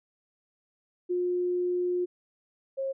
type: tone pair in turn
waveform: sine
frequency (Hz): 357.3 / 538.7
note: F4 / C#5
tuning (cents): +40 / -50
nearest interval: perfect fifth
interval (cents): 710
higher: second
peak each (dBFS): -25 / -28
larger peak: first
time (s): 1.09-2.06 / 2.77-2.93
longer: first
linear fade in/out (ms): 20
effects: none